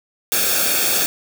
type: noise with comb filter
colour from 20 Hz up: white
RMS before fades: -18 dBFS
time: 0.32-1.06 s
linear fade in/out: 0 ms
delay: 1 ms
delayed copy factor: -0.7
effects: none